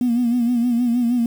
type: tone with vibrato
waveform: sine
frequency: 240 Hz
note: B3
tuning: 49 cents flat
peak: -14 dBFS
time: 0.01-1.26 s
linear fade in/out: 2 ms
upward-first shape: sine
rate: 6.4 Hz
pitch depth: 64 cents each way
effects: tanh soft clip ceiling -12 dBFS + 7-bit